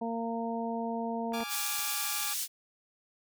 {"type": "harmonic tone", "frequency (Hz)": 230, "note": "A#3", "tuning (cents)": -23, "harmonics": [1, 2, 3, 4], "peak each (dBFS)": [-34, -38, -37, -39], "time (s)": [0.01, 1.44], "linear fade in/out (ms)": 10}
{"type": "clicks", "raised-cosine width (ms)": 0.5, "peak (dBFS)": [-35, -26, -34], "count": 3, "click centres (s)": [1.322, 1.405, 1.792]}
{"type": "chord", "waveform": "15% pulse", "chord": "D diminished", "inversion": "second", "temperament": "equal", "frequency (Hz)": [830.6, 1174.7, 1396.9], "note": ["Ab5", "D6", "F6"], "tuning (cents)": [0, 0, 0], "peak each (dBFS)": [-35, -33, -38], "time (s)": [1.33, 2.34], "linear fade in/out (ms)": 10}
{"type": "high-pass noise", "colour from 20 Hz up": "pink", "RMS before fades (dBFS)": -34, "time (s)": [1.48, 2.48], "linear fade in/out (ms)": 50, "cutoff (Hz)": 5000, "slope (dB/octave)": 12}
{"effects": []}